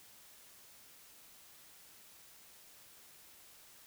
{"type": "silence", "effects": ["white hiss -59 dBFS RMS until 3.86 s"]}